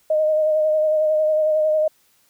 sine tone with vibrato, 619 Hz, D#5, 9 cents flat, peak -15 dBFS, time 0.1-1.88 s, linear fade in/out 5 ms, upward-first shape sine, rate 11 Hz, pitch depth 24 cents each way, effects white hiss -60 dBFS RMS until 2.29 s

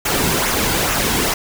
pink noise with flanger, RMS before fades -18 dBFS, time 0.05-1.34 s, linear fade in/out 5 ms, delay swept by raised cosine 0.22 to 1.72 ms, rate 2.3 Hz, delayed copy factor -0.5, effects none

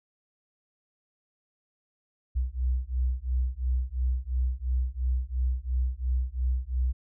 sine beating tone pair, 61.6 / 64.5 Hz, B1 / C2, -4 / -24 cents, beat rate 2.9 Hz, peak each -28 / -28 dBFS, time 2.35-6.93 s, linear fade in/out 20 ms, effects none

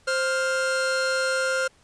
45% pulse tone pair together, 525 / 1400.3 Hz, C5 / F6, +6 / +4 cents, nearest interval octave + perfect fourth, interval 1698 cents, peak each -25 dBFS, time 0.07-1.68 s, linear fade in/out 10 ms, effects pink hiss -59 dBFS RMS until 1.83 s + resampled to 22050 Hz

